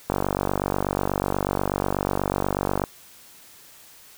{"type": "click train", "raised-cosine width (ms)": 1, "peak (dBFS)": -8, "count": 133, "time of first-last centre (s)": [0.1, 2.839], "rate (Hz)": 48.2, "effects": ["white hiss -49 dBFS RMS until 4.17 s"]}